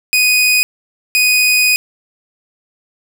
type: tone bursts at uneven times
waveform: sawtooth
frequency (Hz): 2489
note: D#7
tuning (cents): 0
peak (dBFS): -6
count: 2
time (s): 0.13-0.63 / 1.15-1.76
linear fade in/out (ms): 0
effects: 8-bit